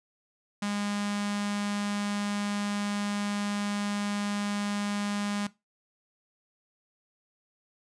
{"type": "tone with notch filter", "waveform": "sawtooth", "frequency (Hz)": 204.6, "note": "G#3", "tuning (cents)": -26, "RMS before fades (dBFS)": -31, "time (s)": [0.62, 5.47], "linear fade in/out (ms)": 5, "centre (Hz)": 440, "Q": 0.8, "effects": ["noise-tail reverb RT60 0.2 s tail -17 dB re dry", "resampled to 22050 Hz"]}